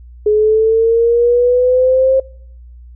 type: linear sweep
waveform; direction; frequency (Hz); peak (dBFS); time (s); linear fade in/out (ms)
sine; up; 419.9 to 533; -8; 0.26-2.2; 5
effects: noise-tail reverb RT60 0.7 s tail -26 dB re dry + added 60 Hz sine -34 dBFS peak until 2.95 s